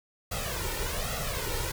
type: noise with flanger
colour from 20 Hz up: pink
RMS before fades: -32 dBFS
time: 0.31-1.72 s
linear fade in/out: 10 ms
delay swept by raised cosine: 1.5 to 2.18 ms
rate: 1.2 Hz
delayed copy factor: +0.75
effects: none